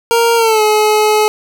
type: tone with pitch glide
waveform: 25% pulse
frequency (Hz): 465.2 to 426.6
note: A#4 to G#4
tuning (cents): -4 to +46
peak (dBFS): -5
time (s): 0.11-1.28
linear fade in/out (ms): 0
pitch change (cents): -150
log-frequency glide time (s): 0.36-0.62
effects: none